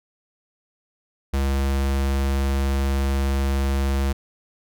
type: tone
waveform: square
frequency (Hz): 68.3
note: C#2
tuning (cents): -25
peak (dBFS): -20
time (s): 1.33-4.13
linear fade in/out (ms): 10
effects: none